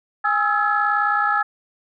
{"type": "tone cluster", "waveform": "sine", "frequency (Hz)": [823, 1283, 1342, 1700], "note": ["G#5", "E6", "E6", "G#6"], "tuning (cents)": [-16, -47, 31, 40], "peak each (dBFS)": -22, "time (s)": [0.24, 1.43], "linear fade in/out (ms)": 10, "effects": ["tanh soft clip ceiling -6 dBFS"]}